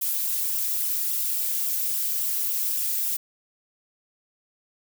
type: noise with flanger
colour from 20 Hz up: violet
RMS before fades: -26 dBFS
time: 0.01-3.17 s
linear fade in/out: 10 ms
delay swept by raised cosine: 0.45 to 4.75 ms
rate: 3.6 Hz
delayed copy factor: -0.9
effects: none